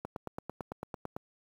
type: click train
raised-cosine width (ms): 1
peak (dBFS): -23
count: 11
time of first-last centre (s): 0.05-1.165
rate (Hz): 8.97
effects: high-pass 80 Hz 12 dB/octave + 9-bit